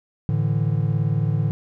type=chord; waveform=triangle; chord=A suspended fourth; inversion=none; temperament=equal; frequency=110 / 146.83 / 164.81 Hz; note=A2 / D3 / E3; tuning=0 / 0 / 0 cents; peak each=-20 / -20 / -24 dBFS; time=0.29-1.51 s; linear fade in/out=0 ms; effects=none